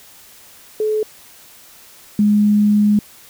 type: tone pair in turn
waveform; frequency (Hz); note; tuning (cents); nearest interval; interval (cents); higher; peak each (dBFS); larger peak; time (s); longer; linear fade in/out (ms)
sine; 430 / 208.2; A4 / G#3; -40 / +5; octave + minor second; 1255; first; -15 / -10; second; 0.8-1.03 / 2.19-2.99; second; 2
effects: white hiss -44 dBFS RMS until 3.29 s